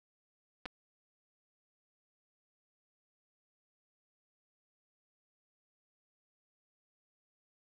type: clicks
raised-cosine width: 0.3 ms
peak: -25 dBFS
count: 2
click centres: 0.656 / 0.66 s
effects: none